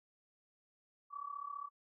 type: tone with amplitude modulation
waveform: sine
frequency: 1144 Hz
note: D6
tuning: 46 cents flat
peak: -38 dBFS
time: 1.1-1.7 s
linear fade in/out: 50 ms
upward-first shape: sine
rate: 35 Hz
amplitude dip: 85%
effects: none